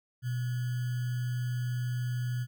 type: tone with sample-and-hold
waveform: sine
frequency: 123.3 Hz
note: B2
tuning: 2 cents flat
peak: -29 dBFS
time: 0.22-2.47 s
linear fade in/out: 50 ms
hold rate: 1575 Hz
effects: none